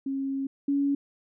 sine tone pair in turn, 271.7 / 281.1 Hz, C#4 / C#4, -35 / +24 cents, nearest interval minor second, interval 59 cents, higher second, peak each -27 / -22 dBFS, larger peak second, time 0.06-0.47 / 0.68-0.95 s, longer first, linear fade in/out 5 ms, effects none

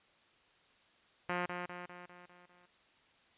5% pulse tone with echo, 177.6 Hz, F3, 29 cents sharp, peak -22 dBFS, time 1.29-1.46 s, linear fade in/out 5 ms, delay 200 ms, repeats 6, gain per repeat -5 dB, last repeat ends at 2.66 s, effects white hiss -67 dBFS RMS until 3.37 s + resampled to 8000 Hz

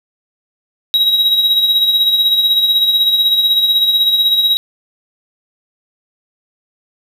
triangle tone with tremolo, 3836 Hz, A#7, 49 cents sharp, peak -6 dBFS, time 0.94-4.57 s, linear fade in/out 0 ms, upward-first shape sine, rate 16 Hz, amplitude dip 50%, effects 7-bit

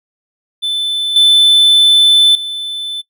triangle tone with level steps, 3520 Hz, A7, in tune, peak -12 / -3 / -17 dBFS, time 0.62-3.02 s, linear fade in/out 20 ms, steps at 1.16 / 2.35 s, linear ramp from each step 2 ms, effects noise-tail reverb RT60 0.1 s tail -21 dB re dry

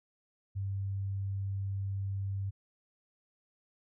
sine tone, 98 Hz, G2, in tune, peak -32 dBFS, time 0.55-2.51 s, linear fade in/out 20 ms, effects none

